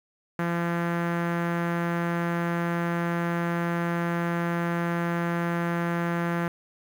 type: tone with low-pass filter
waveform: sawtooth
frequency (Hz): 170.9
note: F3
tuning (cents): -37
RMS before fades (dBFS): -27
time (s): 0.39-6.48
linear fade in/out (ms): 2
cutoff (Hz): 1700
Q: 2.2
effects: 8-bit